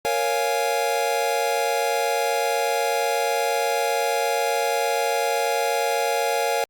square chord, Bb minor seventh, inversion none, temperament equal, 466.2 / 554.4 / 698.5 / 830.6 Hz, Bb4 / Db5 / F5 / Ab5, 0 / 0 / 0 / 0 cents, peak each -27 dBFS, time 0.05-6.64 s, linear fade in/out 0 ms, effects Opus 48 kbps

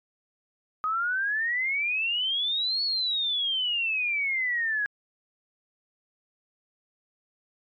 sine exponential two-way sweep, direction up then down, 1244.5 to 4437 to 1646 Hz, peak -24 dBFS, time 0.84-4.86 s, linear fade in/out 0 ms, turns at 2.83 s, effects MP3 96 kbps

